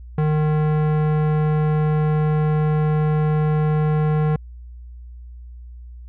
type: tone with tanh clipping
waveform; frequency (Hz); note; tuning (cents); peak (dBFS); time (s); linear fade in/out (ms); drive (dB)
sine; 152.9; D#3; -30; -18; 0.18-4.36; 2; 18
effects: added 60 Hz sine -35 dBFS peak until 6.08 s